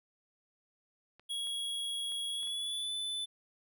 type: clicks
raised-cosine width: 0.3 ms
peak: -40 dBFS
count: 5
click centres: 1.196 / 1.471 / 2.12 / 2.431 / 2.473 s
type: tone with pitch glide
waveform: square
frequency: 3322 to 3503 Hz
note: G#7 to A7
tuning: 0 to -8 cents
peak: -35 dBFS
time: 1.29-3.26 s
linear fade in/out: 20 ms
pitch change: +92 cents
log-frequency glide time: 2.29-2.93 s
effects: none